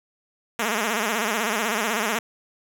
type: tone with vibrato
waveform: 5% pulse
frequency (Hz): 220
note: A3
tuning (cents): 0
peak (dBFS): -11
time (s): 0.59-2.19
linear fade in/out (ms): 5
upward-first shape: sine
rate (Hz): 16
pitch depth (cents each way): 130
effects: none